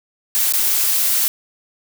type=noise with dropouts; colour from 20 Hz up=blue; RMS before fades=-17 dBFS; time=0.35-1.28 s; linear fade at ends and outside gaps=0 ms; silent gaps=0.524-0.536 s; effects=none